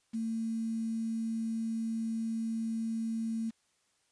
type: tone with quantisation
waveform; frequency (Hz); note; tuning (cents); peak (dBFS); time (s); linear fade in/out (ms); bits
sine; 225.4; A3; +42; -31; 0.13-3.51; 20; 9
effects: white hiss -73 dBFS RMS until 4.11 s + resampled to 22050 Hz